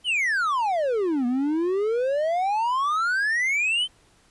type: exponential two-way sweep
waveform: triangle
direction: down then up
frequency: 3136 to 238 to 3136 Hz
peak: -19 dBFS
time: 0.04-3.88 s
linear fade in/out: 50 ms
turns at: 1.26 s
effects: pink hiss -59 dBFS RMS until 4.3 s + resampled to 24000 Hz